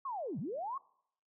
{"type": "linear two-way sweep", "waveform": "sine", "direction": "down then up", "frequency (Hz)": [1134, 126.8, 1134], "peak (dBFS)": -36, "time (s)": [0.05, 0.78], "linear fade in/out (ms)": 5, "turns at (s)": 0.39, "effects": ["noise-tail reverb RT60 0.7 s tail -23 dB re dry"]}